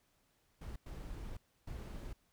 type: noise bursts at uneven times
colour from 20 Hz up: brown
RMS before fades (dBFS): -45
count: 3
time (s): 0.61-0.76 / 0.86-1.37 / 1.67-2.13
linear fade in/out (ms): 5
effects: pink hiss -75 dBFS RMS until 2.32 s